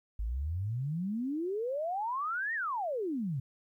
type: exponential two-way sweep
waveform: sine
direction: up then down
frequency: 50 to 1900 to 123.8 Hz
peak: -31 dBFS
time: 0.19-3.4 s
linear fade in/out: 5 ms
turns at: 2.54 s
effects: 12-bit